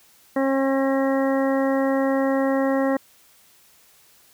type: harmonic tone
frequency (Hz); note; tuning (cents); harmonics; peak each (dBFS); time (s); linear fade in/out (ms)
270; C#4; -45; 1 / 2 / 3 / 4 / 5 / 6 / 7; -21 / -22 / -30 / -32 / -37 / -39 / -33; 0.36-2.97; 5
effects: white hiss -55 dBFS RMS until 4.33 s